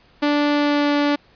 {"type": "tone with pitch glide", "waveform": "sawtooth", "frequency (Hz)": [292.4, 290], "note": ["D4", "D4"], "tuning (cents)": [-7, -22], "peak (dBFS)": -12, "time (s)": [0.22, 1.16], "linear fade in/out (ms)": 10, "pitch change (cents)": -15, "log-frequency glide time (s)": [0.51, 0.94], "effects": ["pink hiss -54 dBFS RMS until 1.35 s", "resampled to 11025 Hz"]}